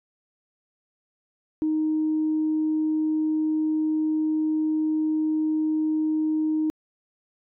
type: tone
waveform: sine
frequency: 311.1 Hz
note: D#4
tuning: in tune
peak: -20 dBFS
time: 1.62-6.7 s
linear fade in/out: 0 ms
effects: tanh soft clip ceiling -16 dBFS